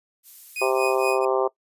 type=noise; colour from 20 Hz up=violet; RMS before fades=-42 dBFS; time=0.23-1.16 s; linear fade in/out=50 ms
type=tone with tremolo; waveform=40% pulse; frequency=2489 Hz; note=D#7; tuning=in tune; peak=-24 dBFS; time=0.56-1.25 s; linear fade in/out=2 ms; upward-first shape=triangle; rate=4.3 Hz; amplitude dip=100%
type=harmonic tone; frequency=130.81 Hz; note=C3; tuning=in tune; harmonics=3 / 4 / 5 / 6 / 7 / 8 / 9; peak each=-23 / -25 / -27 / -29 / -30 / -31 / -32 dBFS; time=0.61-1.48 s; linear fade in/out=10 ms
effects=noise-tail reverb RT60 0.1 s tail -20 dB re dry + resampled to 32000 Hz